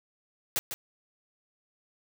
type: noise with echo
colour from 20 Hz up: white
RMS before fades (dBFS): -28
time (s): 0.56-0.59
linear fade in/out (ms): 0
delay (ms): 150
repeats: 1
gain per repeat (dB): -8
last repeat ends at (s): 0.74
effects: none